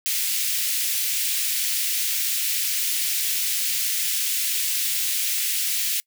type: high-pass noise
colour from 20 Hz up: white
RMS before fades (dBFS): -24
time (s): 0.06-6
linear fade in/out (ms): 0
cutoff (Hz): 2100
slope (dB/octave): 24
effects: noise-tail reverb RT60 0.1 s tail -26 dB re dry